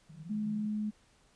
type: band-pass noise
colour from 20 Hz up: pink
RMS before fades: -48 dBFS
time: 0.09-0.68 s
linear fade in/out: 10 ms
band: 150 to 180 Hz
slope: 96 dB/octave
type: tone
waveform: sine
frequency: 212 Hz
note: G#3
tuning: 36 cents sharp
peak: -31 dBFS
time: 0.29-0.91 s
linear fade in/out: 20 ms
effects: pink hiss -66 dBFS RMS until 1.35 s + resampled to 22050 Hz